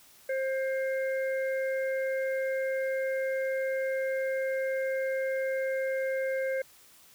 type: harmonic tone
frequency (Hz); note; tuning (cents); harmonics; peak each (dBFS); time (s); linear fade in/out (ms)
530; C5; +22; 1 / 3 / 4; -28 / -38 / -40; 0.29-6.62; 5
effects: white hiss -57 dBFS RMS until 7.14 s